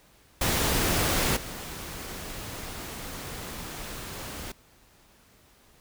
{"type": "noise with level steps", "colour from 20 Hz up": "pink", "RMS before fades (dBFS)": [-25, -38], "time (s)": [0.41, 4.52], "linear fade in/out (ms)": 5, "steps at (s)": 1.36, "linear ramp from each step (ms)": 10, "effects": ["pink hiss -59 dBFS RMS until 5.8 s"]}